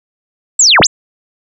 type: linear two-way sweep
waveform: sine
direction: down then up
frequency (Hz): 7960 to 54.8 to 7960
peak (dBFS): -4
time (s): 0.59-0.87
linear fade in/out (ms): 5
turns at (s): 0.81
effects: none